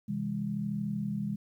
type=chord; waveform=sine; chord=C augmented; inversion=none; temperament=just; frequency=130.81 / 163.52 / 204.4 Hz; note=C3 / E3 / G#3; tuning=0 / -14 / -27 cents; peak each=-38 / -37 / -32 dBFS; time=0.08-1.36 s; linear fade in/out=10 ms; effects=11-bit